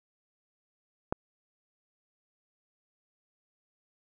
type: click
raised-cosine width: 1 ms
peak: -14 dBFS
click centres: 1.125 s
effects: none